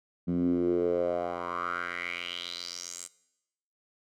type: tone with band-pass filter sweep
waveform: 10% pulse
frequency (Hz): 87.4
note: F2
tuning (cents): +2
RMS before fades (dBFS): -31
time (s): 0.27-3.08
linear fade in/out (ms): 20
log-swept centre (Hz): 200 to 8200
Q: 4.7
effects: noise-tail reverb RT60 0.9 s tail -20 dB re dry